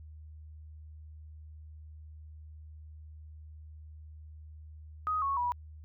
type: tone with pitch steps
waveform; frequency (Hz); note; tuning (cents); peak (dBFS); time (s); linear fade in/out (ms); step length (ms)
sine; 1253 / 1103.5 / 971.8; D#6 / C#6 / B5; +12 / -8 / -28; -28; 5.07-5.52; 0; 150
effects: added 77 Hz sine -46 dBFS peak until 5.84 s